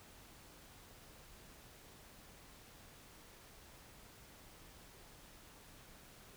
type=silence; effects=pink hiss -59 dBFS RMS until 6.36 s